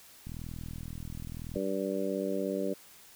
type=click train; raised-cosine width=5 ms; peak=-29 dBFS; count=54; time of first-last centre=0.27-1.566 s; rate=40.9 Hz
type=harmonic tone; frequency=96.9 Hz; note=G2; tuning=20 cents flat; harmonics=2 / 3 / 4 / 5 / 6; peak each=-36 / -36 / -36 / -36 / -36 dBFS; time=1.55-2.74 s; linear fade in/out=10 ms
effects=white hiss -55 dBFS RMS until 3.15 s